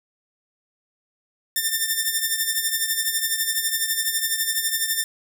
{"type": "tone with tremolo", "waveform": "5% pulse", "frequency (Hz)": 1794, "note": "A6", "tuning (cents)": 33, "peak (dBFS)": -8, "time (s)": [1.56, 5.04], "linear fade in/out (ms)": 2, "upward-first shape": "sine", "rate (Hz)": 12, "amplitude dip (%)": 60, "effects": []}